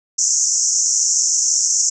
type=band-pass noise; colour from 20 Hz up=white; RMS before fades=-17 dBFS; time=0.18-1.9 s; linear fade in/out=10 ms; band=5600 to 7300 Hz; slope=96 dB/octave; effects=none